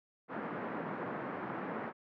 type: band-pass noise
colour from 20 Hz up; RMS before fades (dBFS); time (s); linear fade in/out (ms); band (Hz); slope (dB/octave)
pink; -40; 0.28-1.93; 50; 170 to 1700; 24
effects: none